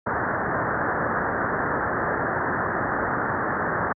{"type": "low-pass noise", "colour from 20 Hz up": "white", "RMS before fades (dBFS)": -25, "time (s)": [0.06, 3.93], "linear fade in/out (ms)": 10, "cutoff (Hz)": 1800, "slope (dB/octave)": 96, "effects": ["high-pass 80 Hz 12 dB/octave"]}